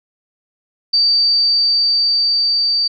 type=tone with level ramp; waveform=sine; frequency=4628 Hz; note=D8; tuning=26 cents flat; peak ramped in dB=-10 to -13 dBFS; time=0.93-2.88 s; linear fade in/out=10 ms; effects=none